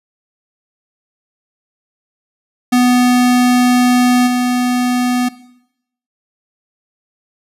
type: tone with level steps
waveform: square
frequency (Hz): 247.6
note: B3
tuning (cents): +5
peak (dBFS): -9 / -13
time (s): 2.72-5.29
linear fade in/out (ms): 10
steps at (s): 4.26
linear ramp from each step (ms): 20
effects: noise-tail reverb RT60 0.8 s tail -18 dB re dry + resampled to 32000 Hz